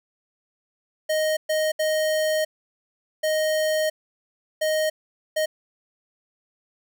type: tone bursts at uneven times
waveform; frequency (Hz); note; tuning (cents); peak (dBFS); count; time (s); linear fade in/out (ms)
square; 622.3; D#5; 0; -21; 6; 1.09-1.37 / 1.49-1.72 / 1.79-2.45 / 3.23-3.9 / 4.61-4.9 / 5.36-5.46; 10
effects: none